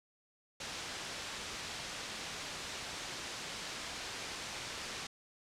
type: low-pass noise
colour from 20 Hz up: white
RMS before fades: -43 dBFS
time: 0.6-5.07 s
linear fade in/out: 5 ms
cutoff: 5600 Hz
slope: 12 dB/octave
effects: low-pass 9000 Hz 12 dB/octave